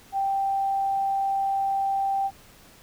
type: tone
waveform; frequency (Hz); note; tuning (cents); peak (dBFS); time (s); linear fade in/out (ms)
sine; 784; G5; 0; -22; 0.12-2.31; 50
effects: pink hiss -52 dBFS RMS until 2.82 s